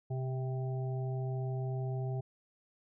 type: harmonic tone with a mistuned harmonic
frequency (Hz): 130.81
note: C3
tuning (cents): 0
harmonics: 1 / 3 / 5 / 6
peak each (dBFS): -33 / -43 / -47 / -49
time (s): 0.1-2.21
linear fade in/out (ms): 10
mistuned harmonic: 1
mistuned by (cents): -28
effects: none